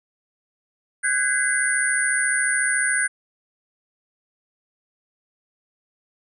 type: tone cluster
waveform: sine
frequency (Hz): 1507 / 1641 / 2029 / 9340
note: F#6 / G#6 / B6 / D9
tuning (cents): +31 / -21 / +46 / -11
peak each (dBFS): -23 / -24 / -29 / -23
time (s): 1.03-3.08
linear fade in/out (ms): 20
effects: none